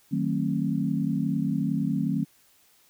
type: chord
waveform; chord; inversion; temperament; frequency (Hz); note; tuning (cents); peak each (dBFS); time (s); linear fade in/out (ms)
sine; D# diminished seventh; none; just; 155.56 / 186.68 / 224 / 268.8; D#3 / F#3 / A3 / C4; 0 / +16 / +31 / +47; -29; 0.11-2.25; 20
effects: white hiss -61 dBFS RMS until 2.89 s